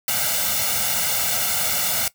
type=noise with comb filter; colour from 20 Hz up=white; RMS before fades=-22 dBFS; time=0.08-2.08 s; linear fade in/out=2 ms; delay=1.4 ms; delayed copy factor=+0.95; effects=noise-tail reverb RT60 0.1 s tail -17 dB re dry + high-pass 80 Hz 12 dB/octave